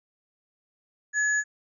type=tone pair together; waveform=sine; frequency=1700 / 6800 Hz; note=G#6 / G#8; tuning=+40 / +40 cents; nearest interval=2 octaves; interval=2400 cents; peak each=-22 / -31 dBFS; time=1.13-1.44 s; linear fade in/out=50 ms; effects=none